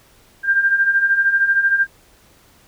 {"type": "beating tone pair", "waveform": "sine", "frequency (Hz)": [1582, 1595], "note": ["G6", "G6"], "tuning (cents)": [15, 30], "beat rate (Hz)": 13, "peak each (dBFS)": [-20, -14], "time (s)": [0.43, 1.87], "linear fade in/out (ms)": 50, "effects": ["pink hiss -52 dBFS RMS until 2.67 s"]}